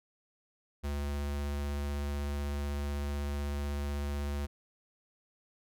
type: tone with vibrato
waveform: square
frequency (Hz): 71.8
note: D2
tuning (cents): -39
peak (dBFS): -33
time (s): 0.83-4.47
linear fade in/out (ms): 20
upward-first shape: square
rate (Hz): 16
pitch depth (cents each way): 8
effects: none